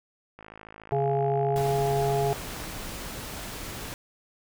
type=click train; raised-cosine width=0.5 ms; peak=-29 dBFS; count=122; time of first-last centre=0.39-2.639 s; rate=53.8 Hz
type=harmonic tone; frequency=138.59 Hz; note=C#3; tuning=in tune; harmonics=1 / 3 / 5 / 6; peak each=-28 / -26 / -28 / -32 dBFS; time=0.92-2.33 s; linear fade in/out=0 ms
type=noise; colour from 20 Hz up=pink; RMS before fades=-37 dBFS; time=1.56-3.94 s; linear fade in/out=0 ms
effects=none